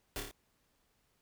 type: noise with echo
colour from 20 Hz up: pink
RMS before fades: -39 dBFS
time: 0.16-0.2 s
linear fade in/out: 0 ms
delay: 28 ms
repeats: 4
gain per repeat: -3 dB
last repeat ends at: 0.312 s
effects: pink hiss -75 dBFS RMS until 1.21 s

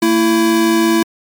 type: tone pair together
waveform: square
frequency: 226.4 / 332.3 Hz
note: A3 / E4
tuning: +50 / +14 cents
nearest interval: perfect fifth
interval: 664 cents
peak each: -17 / -12 dBFS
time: 0.02-1.03 s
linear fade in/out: 5 ms
effects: MP3 96 kbps

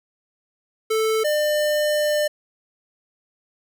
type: tone pair in turn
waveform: square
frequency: 440 / 600.1 Hz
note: A4 / D5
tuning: 0 / +37 cents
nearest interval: perfect fourth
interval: 537 cents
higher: second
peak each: -19 dBFS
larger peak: neither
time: 0.9-1.24 / 1.24-2.28 s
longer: second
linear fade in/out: 10 ms
effects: none

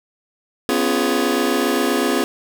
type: chord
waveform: sawtooth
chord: C# dominant seventh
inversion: third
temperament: just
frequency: 249.5 / 277.2 / 346.5 / 415.8 Hz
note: B3 / C#4 / E#4 / G#4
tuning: +18 / 0 / -14 / +2 cents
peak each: -18 dBFS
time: 0.69-2.24 s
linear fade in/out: 0 ms
effects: none

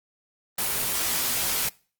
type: noise with comb filter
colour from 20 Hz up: white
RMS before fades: -26 dBFS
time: 0.58-1.69 s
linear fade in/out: 5 ms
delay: 19 ms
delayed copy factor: -0.8
effects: noise-tail reverb RT60 0.4 s tail -23 dB re dry + Opus 24 kbps

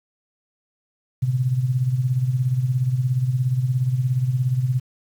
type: tone with tremolo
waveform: sine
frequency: 127.4 Hz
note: C3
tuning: 46 cents flat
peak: -15 dBFS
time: 1.22-4.8 s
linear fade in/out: 10 ms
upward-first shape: sine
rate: 17 Hz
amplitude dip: 65%
effects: 8-bit

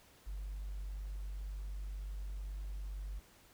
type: tone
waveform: sine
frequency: 49 Hz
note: G1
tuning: in tune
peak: -38 dBFS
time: 0.26-3.2 s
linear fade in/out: 20 ms
effects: tanh soft clip ceiling -36 dBFS + pink hiss -63 dBFS RMS until 3.53 s

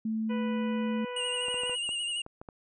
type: tone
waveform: sine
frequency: 220.4 Hz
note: A3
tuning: 3 cents sharp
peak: -28 dBFS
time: 0.05-1.05 s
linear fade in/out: 5 ms
type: harmonic tone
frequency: 493.9 Hz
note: B4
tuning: in tune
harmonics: 1 / 2 / 3 / 4 / 5 / 6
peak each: -36 / -41 / -47 / -48 / -47 / -49 dBFS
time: 0.29-1.76 s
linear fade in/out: 20 ms
type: tone with vibrato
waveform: square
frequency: 2851 Hz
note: F7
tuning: 35 cents sharp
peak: -31 dBFS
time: 1.16-2.22 s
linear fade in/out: 5 ms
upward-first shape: sine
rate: 12 Hz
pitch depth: 43 cents each way
type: clicks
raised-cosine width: 1 ms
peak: -29 dBFS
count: 8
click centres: 1.484 / 1.543 / 1.635 / 1.696 / 1.891 / 2.264 / 2.415 / 2.488 s
effects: resampled to 24000 Hz

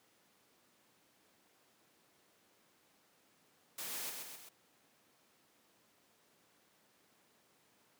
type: noise with echo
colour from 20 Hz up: white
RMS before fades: -43 dBFS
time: 3.78-4.1 s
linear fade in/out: 5 ms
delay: 130 ms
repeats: 3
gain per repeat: -4 dB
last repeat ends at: 4.49 s
effects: pink hiss -70 dBFS RMS until 7.99 s + high-pass 200 Hz 12 dB/octave

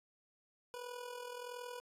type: tone with amplitude modulation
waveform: 25% pulse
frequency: 490 Hz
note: B4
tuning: 14 cents flat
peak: -38 dBFS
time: 0.74-1.8 s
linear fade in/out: 0 ms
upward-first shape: sine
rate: 41.4 Hz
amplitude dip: 60%
effects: resampled to 32000 Hz

